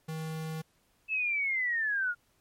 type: tone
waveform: square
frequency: 158.9 Hz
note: D#3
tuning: 37 cents sharp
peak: -35 dBFS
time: 0.08-0.62 s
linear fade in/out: 10 ms
type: linear sweep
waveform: sine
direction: down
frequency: 2637 to 1400 Hz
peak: -27 dBFS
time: 1.08-2.15 s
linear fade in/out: 50 ms
effects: pink hiss -70 dBFS RMS until 2.4 s + MP3 64 kbps